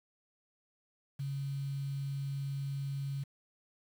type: tone with quantisation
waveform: sine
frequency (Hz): 138.59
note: C#3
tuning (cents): 0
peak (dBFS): -34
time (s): 1.19-3.24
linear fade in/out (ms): 10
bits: 9
effects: none